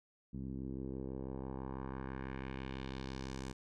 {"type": "tone with low-pass filter sweep", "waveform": "10% pulse", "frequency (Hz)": 66, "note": "C2", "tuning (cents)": 16, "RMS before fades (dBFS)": -43, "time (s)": [0.33, 3.53], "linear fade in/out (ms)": 10, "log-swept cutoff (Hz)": [210, 7700], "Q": 1.6, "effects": []}